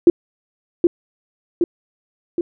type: tone with echo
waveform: sine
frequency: 344.4 Hz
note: F4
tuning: 24 cents flat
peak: -4 dBFS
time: 0.07-0.1 s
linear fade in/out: 2 ms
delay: 770 ms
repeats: 3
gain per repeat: -4 dB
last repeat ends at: 2.41 s
effects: none